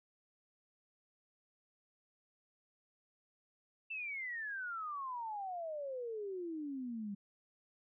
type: exponential sweep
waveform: sine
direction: down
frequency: 2692 to 196 Hz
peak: -39 dBFS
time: 3.9-7.15 s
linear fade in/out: 10 ms
effects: none